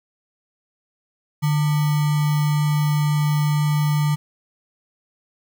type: tone with sample-and-hold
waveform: sine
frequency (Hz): 149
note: D3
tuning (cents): +25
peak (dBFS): -16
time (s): 1.42-4.16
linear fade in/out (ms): 20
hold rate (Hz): 1050
effects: none